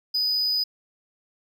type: tone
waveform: triangle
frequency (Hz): 4978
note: D#8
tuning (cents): 0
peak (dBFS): -20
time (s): 0.14-0.64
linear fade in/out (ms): 10
effects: none